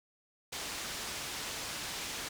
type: low-pass noise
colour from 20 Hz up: white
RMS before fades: -40 dBFS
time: 0.52-2.29 s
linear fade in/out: 10 ms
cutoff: 6500 Hz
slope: 12 dB/octave
effects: none